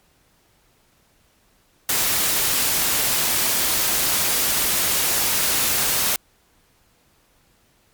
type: noise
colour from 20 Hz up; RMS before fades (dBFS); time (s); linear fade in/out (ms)
white; -20; 1.89-6.16; 2
effects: pink hiss -60 dBFS RMS until 7.93 s + MP3 96 kbps